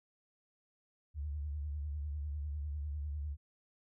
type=tone with vibrato; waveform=sine; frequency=73.42 Hz; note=D2; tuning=in tune; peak=-36 dBFS; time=1.14-3.37 s; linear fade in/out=50 ms; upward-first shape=triangle; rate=10 Hz; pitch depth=100 cents each way; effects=none